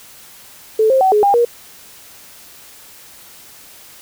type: tone with pitch steps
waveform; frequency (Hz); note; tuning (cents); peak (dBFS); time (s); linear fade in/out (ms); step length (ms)
sine; 437.3 / 529 / 759 / 419.9 / 804 / 474.9; A4 / C5 / F#5 / G#4 / G5 / A#4; -11 / +19 / +44 / +19 / +44 / +32; -9; 0.79-1.45; 5; 110
effects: white hiss -41 dBFS RMS until 4.01 s